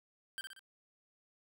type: tone with echo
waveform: 25% pulse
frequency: 1568 Hz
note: G6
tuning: in tune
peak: -35 dBFS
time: 0.38-0.41 s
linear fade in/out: 0 ms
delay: 61 ms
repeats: 3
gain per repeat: -5 dB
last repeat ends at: 0.593 s
effects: none